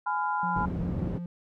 sine chord, F diminished, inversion first, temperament just, 838.1 / 1005.8 / 1396.9 Hz, Ab5 / Cb6 / F6, +16 / +31 / 0 cents, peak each -30 / -29 / -33 dBFS, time 0.06-0.66 s, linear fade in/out 10 ms
triangle tone with pitch glide, 177.1 to 174.26 Hz, F3 to F3, +24 to -4 cents, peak -31 dBFS, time 0.43-1.26 s, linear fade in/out 2 ms, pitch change -28 cents, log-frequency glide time 0.71-0.92 s
white low-pass noise, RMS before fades -32 dBFS, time 0.55-1.19 s, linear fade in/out 20 ms, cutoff 210 Hz, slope 12 dB/octave
effects none

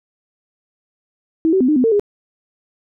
sine tone with pitch steps, 322.9 / 380.4 / 254.2 / 304.5 / 253.6 / 452.5 / 409.6 Hz, E4 / F#4 / C4 / D#4 / B3 / A4 / G#4, -36 / +48 / -50 / -37 / +46 / +48 / -24 cents, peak -11 dBFS, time 1.45-1.996 s, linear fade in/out 0 ms, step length 78 ms, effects none

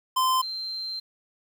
square / sine tone pair in turn, 1034 / 4136 Hz, C6 / C8, -21 / -21 cents, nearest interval 2 octaves, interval 2400 cents, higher second, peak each -21 / -30 dBFS, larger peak first, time 0.16-0.42 / 0.42-1 s, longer second, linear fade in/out 10 ms, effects 9-bit

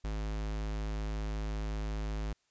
square tone, 52.7 Hz, G#1, 26 cents sharp, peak -34 dBFS, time 0.04-2.33 s, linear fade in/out 5 ms, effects white hiss -75 dBFS RMS until 2.5 s + resampled to 16000 Hz

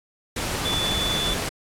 sine tone in noise, 3474 Hz, A7, 23 cents flat, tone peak -24 dBFS, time 0.65-1.34 s, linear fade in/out 5 ms, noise pink, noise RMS -27 dBFS, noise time 0.36-1.49 s, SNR 0 dB, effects low-pass 11000 Hz 12 dB/octave + AAC 64 kbps

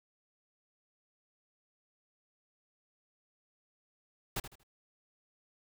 pink noise with echo, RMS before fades -35 dBFS, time 4.36-4.4 s, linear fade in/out 5 ms, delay 78 ms, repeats 3, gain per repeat -11 dB, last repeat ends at 4.634 s, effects none

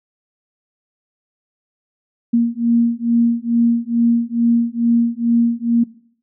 sine beating tone pair, 233.1 / 235.4 Hz, A#3 / A#3, 0 / +17 cents, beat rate 2.3 Hz, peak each -16 / -16 dBFS, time 2.33-5.84 s, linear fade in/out 10 ms, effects noise-tail reverb RT60 0.6 s tail -20 dB re dry

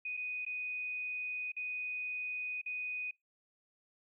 sine tone with dropouts, 2489 Hz, D#7, in tune, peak -36 dBFS, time 0.05-3.11 s, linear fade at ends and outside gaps 5 ms, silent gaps 0.169-0.173 / 0.451-0.463 / 1.519-1.565 / 2.615-2.66 s, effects noise-tail reverb RT60 0.2 s tail -26 dB re dry

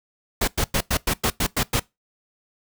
pink noise bursts, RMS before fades -21 dBFS, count 9, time 0.41-1.797 s, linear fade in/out 5 ms, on 67 ms, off 98 ms, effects noise-tail reverb RT60 0.2 s tail -22 dB re dry

